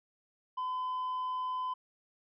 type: tone with tanh clipping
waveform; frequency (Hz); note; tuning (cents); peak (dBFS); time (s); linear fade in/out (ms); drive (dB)
sine; 1015; B5; +47; -33; 0.57-1.74; 10; 2
effects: none

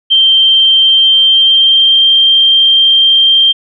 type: tone with pitch glide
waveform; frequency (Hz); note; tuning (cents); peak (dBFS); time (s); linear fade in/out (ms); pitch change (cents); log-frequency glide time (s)
sine; 3141 to 3168; G7 to G7; +3 to +18; -4; 0.1-3.53; 20; +15; 0.77-2.06
effects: none

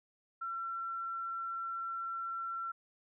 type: tone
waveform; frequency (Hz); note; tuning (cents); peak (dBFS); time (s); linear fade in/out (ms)
sine; 1354; E6; +46; -36; 0.41-2.72; 10
effects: none

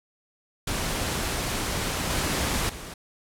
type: noise with level steps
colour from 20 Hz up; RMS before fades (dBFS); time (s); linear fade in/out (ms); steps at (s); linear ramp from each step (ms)
pink; -28 / -26 / -39; 0.67-2.94; 5; 2.1 / 2.69; 5
effects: low-pass 12000 Hz 12 dB/octave

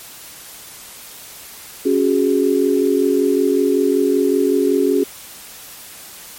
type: chord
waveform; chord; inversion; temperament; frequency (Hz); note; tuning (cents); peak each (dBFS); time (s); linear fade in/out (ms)
sine; C# suspended fourth; none; equal; 277.2 / 370 / 415.3; C#4 / F#4 / G#4; 0 / 0 / 0; -17; 1.85-5.04; 10
effects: white hiss -37 dBFS RMS until 6.38 s + MP3 64 kbps

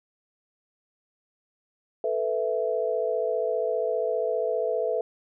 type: chord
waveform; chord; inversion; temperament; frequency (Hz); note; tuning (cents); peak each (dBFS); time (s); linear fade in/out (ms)
sine; A suspended second; none; just; 440 / 495 / 660; A4 / B4 / E5; 0 / +4 / +2; -28; 2.04-5.01; 2
effects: none

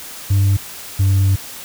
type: tone pair in turn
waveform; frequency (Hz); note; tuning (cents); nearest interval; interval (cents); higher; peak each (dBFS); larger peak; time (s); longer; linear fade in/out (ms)
sine; 98.2 / 96.79; G2 / G2; +4 / -21; unison; 25; first; -8; neither; 0.3-0.57 / 0.99-1.36; second; 10
effects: tanh soft clip ceiling -10 dBFS + white hiss -33 dBFS RMS until 1.64 s

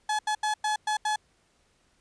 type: tone bursts at uneven times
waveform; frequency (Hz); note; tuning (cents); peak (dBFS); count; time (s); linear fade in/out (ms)
35% pulse; 852; G#5; +44; -23; 6; 0.09-0.19 / 0.27-0.35 / 0.43-0.54 / 0.64-0.76 / 0.87-0.97 / 1.05-1.16; 5
effects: pink hiss -67 dBFS RMS until 2 s + resampled to 22050 Hz

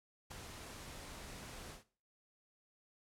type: noise with ADSR envelope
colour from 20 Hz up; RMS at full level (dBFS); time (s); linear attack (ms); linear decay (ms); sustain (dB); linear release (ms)
pink; -45; 0.3-1.84; 16; 4; -5; 140
effects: noise-tail reverb RT60 0.4 s tail -17 dB re dry + low-pass 11000 Hz 12 dB/octave

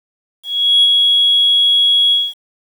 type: tone with ADSR envelope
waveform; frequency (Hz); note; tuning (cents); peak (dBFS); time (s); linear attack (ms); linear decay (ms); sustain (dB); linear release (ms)
sine; 3331; G#7; +4; -5; 0.43-2.34; 400; 34; -3; 220
effects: tanh soft clip ceiling -3 dBFS + 7-bit

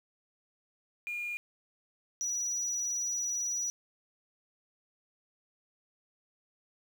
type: tone pair in turn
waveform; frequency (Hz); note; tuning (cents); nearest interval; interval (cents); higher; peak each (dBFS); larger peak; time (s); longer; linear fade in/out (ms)
sine; 2421 / 5859; D#7 / F#8; -48 / -18; octave + minor third; 1530; second; -33 / -28; second; 1.07-1.37 / 2.21-3.7; second; 0
effects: tanh soft clip ceiling -30 dBFS + 9-bit

